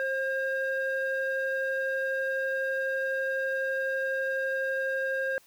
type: ring-modulated tone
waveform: triangle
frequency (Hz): 538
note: C5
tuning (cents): +48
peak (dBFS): -21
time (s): 0-5.38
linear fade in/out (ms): 0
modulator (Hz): 1070
effects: tanh soft clip ceiling -20 dBFS + white hiss -60 dBFS RMS until 5.46 s